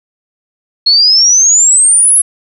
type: exponential sweep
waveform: sine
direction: up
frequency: 4283 to 11000 Hz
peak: -4 dBFS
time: 0.86-2.22 s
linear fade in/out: 10 ms
effects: none